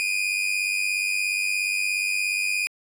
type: tone pair together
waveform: 40% pulse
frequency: 2403 / 2500 Hz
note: D7 / D#7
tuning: +39 / +8 cents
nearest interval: minor second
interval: 69 cents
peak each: -25 / -25 dBFS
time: 0-2.67 s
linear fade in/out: 0 ms
effects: resampled to 32000 Hz